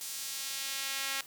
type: tone with high-pass filter sweep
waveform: sawtooth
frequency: 272 Hz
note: C#4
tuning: 33 cents flat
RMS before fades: -37 dBFS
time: 0.01-1.21 s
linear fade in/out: 2 ms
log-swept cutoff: 6400 to 1900 Hz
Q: 0.77
effects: white hiss -52 dBFS RMS until 1.26 s + high-pass 80 Hz 12 dB/octave